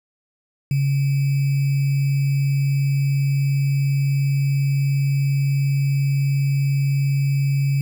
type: tone with sample-and-hold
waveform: sine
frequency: 138.59 Hz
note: C#3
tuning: in tune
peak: -16 dBFS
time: 0.71-7.81 s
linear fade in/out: 2 ms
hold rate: 2450 Hz
effects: none